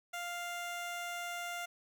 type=tone; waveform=15% pulse; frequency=698.5 Hz; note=F5; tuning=in tune; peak=-32 dBFS; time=0.13-1.66 s; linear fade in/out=10 ms; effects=none